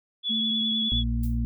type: tone with vibrato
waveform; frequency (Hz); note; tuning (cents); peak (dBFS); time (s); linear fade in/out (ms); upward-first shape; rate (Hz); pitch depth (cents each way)
sine; 3400; G#7; +40; -24; 0.23-1.04; 50; sine; 9.8; 22
type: tone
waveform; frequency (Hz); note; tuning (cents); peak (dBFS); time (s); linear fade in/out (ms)
sine; 220; A3; 0; -28; 0.29-0.9; 20
type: harmonic tone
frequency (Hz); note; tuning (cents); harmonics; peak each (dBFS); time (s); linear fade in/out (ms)
58.2; A#1; -2; 1 / 2 / 4; -25 / -30 / -30; 0.92-1.45; 0
type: noise with exponential decay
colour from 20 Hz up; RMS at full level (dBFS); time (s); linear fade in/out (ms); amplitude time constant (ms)
violet; -39; 1.23-1.41; 5; 37
effects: none